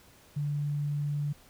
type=tone; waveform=sine; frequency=145.9 Hz; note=D3; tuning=11 cents flat; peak=-28 dBFS; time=0.36-1.33 s; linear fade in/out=10 ms; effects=pink hiss -58 dBFS RMS until 1.49 s